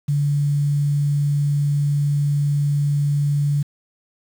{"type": "tone with quantisation", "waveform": "sine", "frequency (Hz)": 144.4, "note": "D3", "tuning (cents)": -29, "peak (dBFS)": -16, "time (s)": [0.08, 3.63], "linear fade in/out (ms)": 10, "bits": 7, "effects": []}